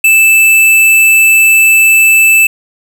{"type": "tone", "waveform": "square", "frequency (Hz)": 2637, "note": "E7", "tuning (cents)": 0, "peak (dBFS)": -4, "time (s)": [0.04, 2.47], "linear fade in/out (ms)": 5, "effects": ["7-bit"]}